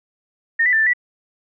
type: tone with pitch steps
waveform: sine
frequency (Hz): 1834 / 1981 / 1777 / 1767 / 1956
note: A#6 / B6 / A6 / A6 / B6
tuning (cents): -29 / +5 / +17 / +7 / -17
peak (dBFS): -13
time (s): 0.59-0.935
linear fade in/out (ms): 10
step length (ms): 69
effects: none